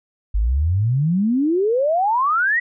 sine exponential sweep, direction up, 48 to 1975.5 Hz, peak -15 dBFS, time 0.34-2.6 s, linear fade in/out 10 ms, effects none

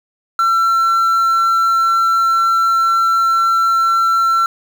triangle tone with quantisation, 1349 Hz, E6, 40 cents sharp, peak -9 dBFS, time 0.39-4.46 s, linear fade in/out 2 ms, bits 6, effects none

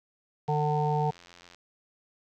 harmonic tone, 149.9 Hz, D3, 36 cents sharp, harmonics 1 / 3 / 5 / 6, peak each -27 / -31 / -30 / -31 dBFS, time 0.48-1.11 s, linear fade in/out 10 ms
click train, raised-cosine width 0.2 ms, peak -33 dBFS, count 94, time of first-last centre 0.48-1.547 s, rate 87.2 Hz
effects none

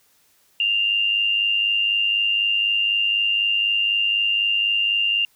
sine tone with amplitude modulation, 2794 Hz, F7, in tune, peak -15 dBFS, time 0.6-5.25 s, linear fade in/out 2 ms, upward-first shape sine, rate 104 Hz, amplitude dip 50%, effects white hiss -60 dBFS RMS until 5.35 s

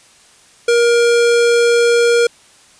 square tone, 472.4 Hz, A#4, 23 cents sharp, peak -10 dBFS, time 0.68-2.27 s, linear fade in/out 5 ms, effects white hiss -47 dBFS RMS until 2.79 s + resampled to 22050 Hz

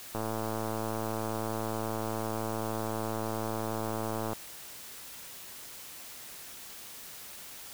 click train, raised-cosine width 1 ms, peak -20 dBFS, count 461, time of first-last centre 0.15-4.332 s, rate 110 Hz, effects white hiss -46 dBFS RMS until 7.73 s

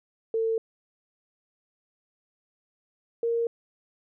sine tone pair in turn, 450 / 465.1 Hz, A4 / A#4, +39 / -4 cents, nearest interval minor second, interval 57 cents, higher second, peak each -23 dBFS, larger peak neither, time 0.34-0.58 / 3.23-3.47 s, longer neither, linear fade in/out 2 ms, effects none

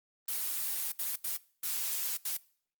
blue noise bursts at uneven times, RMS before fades -34 dBFS, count 5, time 0.28-0.92 / 0.99-1.16 / 1.24-1.37 / 1.63-2.17 / 2.25-2.37 s, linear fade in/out 5 ms, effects noise-tail reverb RT60 0.5 s tail -21 dB re dry + Opus 24 kbps

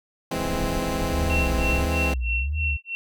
15% pulse chord, E augmented, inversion none, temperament equal, 164.81 / 207.7 / 261.6 Hz, E3 / G#3 / B#3, 0 / 0 / 0 cents, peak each -23 / -25 / -22 dBFS, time 0.31-2.14 s, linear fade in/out 5 ms
brown noise, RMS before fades -30 dBFS, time 0.34-1.88 s, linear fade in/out 10 ms
sine tone with vibrato, 68 Hz, C#2, 33 cents flat, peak -23 dBFS, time 1.11-2.77 s, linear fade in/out 10 ms, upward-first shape sine, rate 1.5 Hz, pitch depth 240 cents each way
sine tone with tremolo, 2716 Hz, F7, 49 cents flat, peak -23 dBFS, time 1.3-2.95 s, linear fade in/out 0 ms, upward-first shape sine, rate 3.1 Hz, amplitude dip 100%
effects none

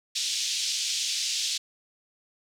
white band-pass noise, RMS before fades -29 dBFS, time 0.15-1.58 s, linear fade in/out 10 ms, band 3000 to 6400 Hz, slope 24 dB/octave, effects none

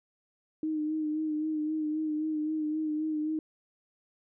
sine tone with vibrato, 308.6 Hz, D#4, 14 cents flat, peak -28 dBFS, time 0.63-3.39 s, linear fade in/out 2 ms, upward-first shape sine, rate 3.8 Hz, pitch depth 32 cents each way, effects none

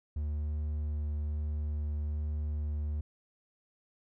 triangle tone, 74.9 Hz, D2, 35 cents sharp, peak -29 dBFS, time 0.16-3.01 s, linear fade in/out 5 ms, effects none

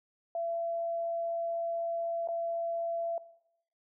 sine tone with dropouts, 674 Hz, E5, 38 cents sharp, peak -31 dBFS, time 0.35-3.18 s, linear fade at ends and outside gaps 2 ms, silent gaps 2.275-2.286 s, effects noise-tail reverb RT60 0.8 s tail -17 dB re dry

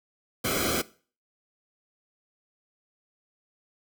pink noise with comb filter, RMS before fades -27 dBFS, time 0.44-0.82 s, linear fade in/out 10 ms, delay 1.1 ms, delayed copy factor -0.95, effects noise-tail reverb RT60 0.4 s tail -19 dB re dry

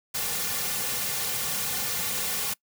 white noise with comb filter, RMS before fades -29 dBFS, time 0.14-2.54 s, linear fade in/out 10 ms, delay 3.1 ms, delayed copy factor -1, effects noise-tail reverb RT60 0.1 s tail -23 dB re dry

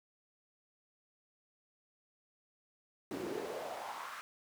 brown noise with high-pass filter sweep, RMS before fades -42 dBFS, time 3.11-4.21 s, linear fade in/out 0 ms, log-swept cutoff 270 to 1400 Hz, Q 3.6, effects none

